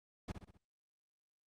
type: noise with echo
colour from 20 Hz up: brown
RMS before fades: -41 dBFS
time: 0.28-0.32 s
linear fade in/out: 5 ms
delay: 64 ms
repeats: 4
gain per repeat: -6 dB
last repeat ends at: 0.576 s
effects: low-pass 9000 Hz 12 dB/octave + Opus 48 kbps

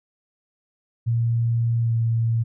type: tone with pitch glide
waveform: sine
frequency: 116.54 to 114.74 Hz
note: A#2 to A#2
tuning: 0 to -27 cents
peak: -18 dBFS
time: 1.06-2.44 s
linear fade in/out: 20 ms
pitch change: -27 cents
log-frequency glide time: 1.8-1.94 s
effects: none

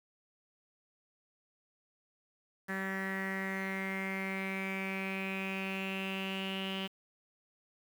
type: tone with low-pass filter sweep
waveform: sawtooth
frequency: 192 Hz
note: G3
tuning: 36 cents flat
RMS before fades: -37 dBFS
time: 2.68-6.88 s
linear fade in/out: 20 ms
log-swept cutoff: 1800 to 3000 Hz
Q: 9.5
effects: 9-bit

